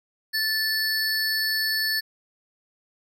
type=tone pair together; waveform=square; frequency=1755 / 4438 Hz; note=A6 / C#8; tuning=-5 / +1 cents; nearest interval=octave + major third; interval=1606 cents; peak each=-26 dBFS; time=0.33-2.01 s; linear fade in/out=20 ms; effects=none